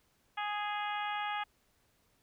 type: harmonic tone with a mistuned harmonic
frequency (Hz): 415.3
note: G#4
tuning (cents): 0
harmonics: 2 / 3 / 4 / 5 / 6 / 7 / 8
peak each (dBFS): -36 / -40 / -42 / -44 / -46 / -47 / -48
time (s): 0.37-1.44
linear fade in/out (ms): 10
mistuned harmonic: 7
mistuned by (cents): -16
effects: pink hiss -72 dBFS RMS until 2.22 s

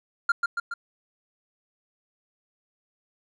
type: tone with echo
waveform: triangle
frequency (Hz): 1396.9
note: F6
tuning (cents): 0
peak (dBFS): -15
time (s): 0.29-0.32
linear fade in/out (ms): 5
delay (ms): 140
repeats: 3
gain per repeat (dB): -4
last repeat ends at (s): 0.74
effects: tanh soft clip ceiling -11 dBFS + resampled to 24000 Hz

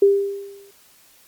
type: tone with exponential decay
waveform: sine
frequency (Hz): 398.3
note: G4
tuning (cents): +28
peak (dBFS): -8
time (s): 0.02-0.71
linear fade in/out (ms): 5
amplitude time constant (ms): 150
effects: white hiss -53 dBFS RMS until 1.27 s + Opus 48 kbps

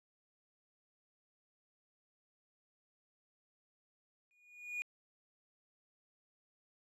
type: tone with exponential growth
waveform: triangle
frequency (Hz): 2447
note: D#7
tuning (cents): -29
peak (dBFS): -32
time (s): 4.31-4.82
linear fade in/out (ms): 0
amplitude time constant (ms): 110
effects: tanh soft clip ceiling -29 dBFS + resampled to 32000 Hz

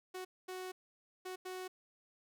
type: tone bursts at uneven times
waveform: sawtooth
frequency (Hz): 370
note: F#4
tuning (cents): 0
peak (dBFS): -38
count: 4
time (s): 0.14-0.25 / 0.48-0.72 / 1.25-1.36 / 1.45-1.68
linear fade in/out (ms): 10
effects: none

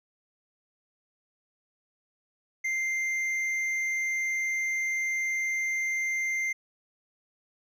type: tone with hard clipping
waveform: sine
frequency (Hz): 2093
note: C7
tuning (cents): 0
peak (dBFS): -28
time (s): 2.64-6.53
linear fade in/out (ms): 10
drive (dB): 5
effects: none

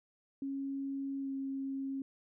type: tone with pitch glide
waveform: sine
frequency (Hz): 274.1 to 270.8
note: C#4 to C#4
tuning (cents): -19 to -40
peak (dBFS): -35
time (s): 0.42-2.02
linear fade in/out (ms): 2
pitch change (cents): -21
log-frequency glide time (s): 1.2-1.3
effects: none

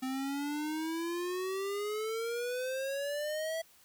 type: exponential sweep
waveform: square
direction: up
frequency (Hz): 257.5 to 659.3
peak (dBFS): -34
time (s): 0.02-3.62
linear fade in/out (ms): 10
effects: white hiss -62 dBFS RMS until 3.84 s

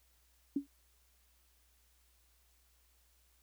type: tone with exponential decay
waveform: sine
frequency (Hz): 281.3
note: C#4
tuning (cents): +26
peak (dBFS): -27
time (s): 0.56-0.67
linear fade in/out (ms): 5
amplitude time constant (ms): 22
effects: added 60 Hz sine -70 dBFS peak until 3.42 s + white hiss -72 dBFS RMS until 3.42 s

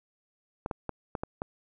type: clicks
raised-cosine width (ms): 1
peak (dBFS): -18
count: 6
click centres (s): 0.661 / 0.712 / 0.893 / 1.152 / 1.235 / 1.419
effects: none

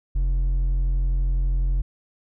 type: tone with hard clipping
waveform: sine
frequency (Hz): 43.95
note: F1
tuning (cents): +12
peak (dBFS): -20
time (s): 0.15-1.82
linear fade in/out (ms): 10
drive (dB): 4
effects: none

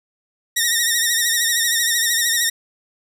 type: tone with vibrato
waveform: 10% pulse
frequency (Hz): 1864.7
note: A#6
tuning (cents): 0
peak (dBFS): -7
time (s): 0.56-2.5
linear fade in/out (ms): 10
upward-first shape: sine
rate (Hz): 13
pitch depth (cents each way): 59
effects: none

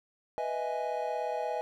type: chord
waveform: triangle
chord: E major seventh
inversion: second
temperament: equal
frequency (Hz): 493.9 / 622.3 / 659.3 / 830.6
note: B4 / D#5 / E5 / G#5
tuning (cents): 0 / 0 / 0 / 0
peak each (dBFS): -35 / -34 / -36 / -33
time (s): 0.38-1.61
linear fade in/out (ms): 0
effects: none

